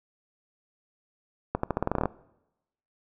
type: accelerating click train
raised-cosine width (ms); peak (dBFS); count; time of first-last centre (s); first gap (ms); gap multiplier
1; -11; 12; 1.55-2.057; 84; 0.87
effects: noise-tail reverb RT60 0.9 s tail -21 dB re dry